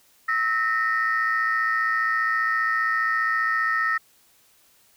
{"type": "tone cluster", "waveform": "sine", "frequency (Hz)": [1301, 1837, 1952], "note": ["E6", "A#6", "B6"], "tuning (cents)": [-23, -26, -21], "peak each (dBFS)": [-23, -22, -30], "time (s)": [0.28, 3.98], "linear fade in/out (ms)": 10, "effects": ["tanh soft clip ceiling -14 dBFS", "white hiss -59 dBFS RMS until 4.96 s"]}